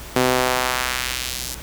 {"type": "tone with high-pass filter sweep", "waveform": "sawtooth", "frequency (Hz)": 127, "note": "B2", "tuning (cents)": 49, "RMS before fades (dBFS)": -22, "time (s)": [0.16, 1.55], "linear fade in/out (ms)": 2, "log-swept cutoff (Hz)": [290, 6000], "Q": 0.89, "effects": ["added 60 Hz sine -37 dBFS peak until 1.62 s", "pink hiss -37 dBFS RMS until 1.62 s"]}